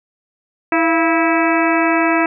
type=harmonic tone with a mistuned harmonic; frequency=326.3 Hz; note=E4; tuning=18 cents flat; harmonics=1 / 2 / 3 / 4 / 5 / 6 / 7 / 8; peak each=-16 / -19 / -21 / -22 / -23 / -24 / -24 / -25 dBFS; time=0.72-2.26 s; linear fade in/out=2 ms; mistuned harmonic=2; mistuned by=+67 cents; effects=none